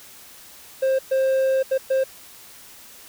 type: tone bursts at uneven times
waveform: triangle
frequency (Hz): 530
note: C5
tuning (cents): +22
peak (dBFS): -15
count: 4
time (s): 0.82-0.99 / 1.11-1.63 / 1.71-1.78 / 1.9-2.04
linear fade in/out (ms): 10
effects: white hiss -45 dBFS RMS until 3.08 s